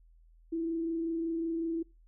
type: tone with frequency modulation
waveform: sine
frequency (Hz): 330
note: E4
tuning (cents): +2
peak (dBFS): -30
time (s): 0.52-1.83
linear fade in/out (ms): 10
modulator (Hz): 25.4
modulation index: 0.25
effects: noise-tail reverb RT60 0.3 s tail -25 dB re dry + added 41 Hz sine -57 dBFS peak until 2.07 s